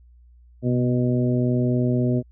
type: harmonic tone with a mistuned harmonic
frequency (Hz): 123.47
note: B2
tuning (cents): 0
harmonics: 1 / 2 / 3 / 4 / 5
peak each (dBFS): -21 / -22 / -27 / -33 / -31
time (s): 0.62-2.23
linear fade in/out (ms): 50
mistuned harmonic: 1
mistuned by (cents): +34
effects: added 60 Hz sine -48 dBFS peak until 2.31 s